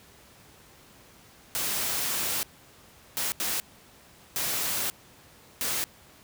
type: noise bursts at uneven times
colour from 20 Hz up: white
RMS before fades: -29 dBFS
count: 5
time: 1.55-2.43 / 3.17-3.32 / 3.4-3.6 / 4.36-4.9 / 5.61-5.84 s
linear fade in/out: 0 ms
effects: pink hiss -54 dBFS RMS until 6.23 s + high-pass 60 Hz 12 dB/octave